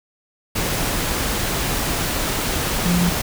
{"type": "tone in noise", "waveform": "sine", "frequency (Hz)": 175.2, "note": "F3", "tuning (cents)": 6, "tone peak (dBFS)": -16, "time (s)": [2.85, 3.1], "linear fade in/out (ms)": 10, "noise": "pink", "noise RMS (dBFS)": -22, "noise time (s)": [0.55, 3.22], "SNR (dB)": 3, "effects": []}